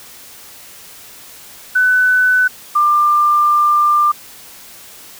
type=tone pair in turn; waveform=sine; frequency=1500 / 1192.3 Hz; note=F#6 / D6; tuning=+23 / +26 cents; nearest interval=major third; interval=397 cents; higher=first; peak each=-9 dBFS; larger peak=neither; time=1.75-2.48 / 2.75-4.12 s; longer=second; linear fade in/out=10 ms; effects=white hiss -38 dBFS RMS until 5.19 s